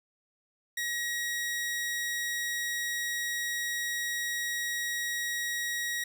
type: tone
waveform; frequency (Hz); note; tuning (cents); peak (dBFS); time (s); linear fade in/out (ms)
sawtooth; 1900; A#6; +33; -27; 0.77-6.04; 5
effects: none